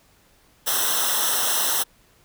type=noise with comb filter; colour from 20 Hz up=white; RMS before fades=-22 dBFS; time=0.66-1.84 s; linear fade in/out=20 ms; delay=0.43 ms; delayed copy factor=-0.95; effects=pink hiss -58 dBFS RMS until 2.24 s